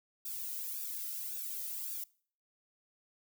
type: noise with flanger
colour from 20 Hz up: violet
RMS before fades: -40 dBFS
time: 0.25-2.04 s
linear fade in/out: 5 ms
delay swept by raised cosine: 0.96 to 1.8 ms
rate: 1.8 Hz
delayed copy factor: -0.85
effects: noise-tail reverb RT60 0.5 s tail -23 dB re dry